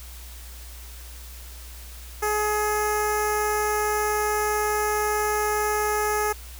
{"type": "tone with notch filter", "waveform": "10% pulse", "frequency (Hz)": 421.8, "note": "G#4", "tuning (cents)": 27, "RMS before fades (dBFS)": -24, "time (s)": [2.22, 6.33], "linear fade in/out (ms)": 10, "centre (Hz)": 3300, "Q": 0.55, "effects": ["added 60 Hz sine -39 dBFS peak until 6.59 s", "white hiss -45 dBFS RMS until 6.59 s"]}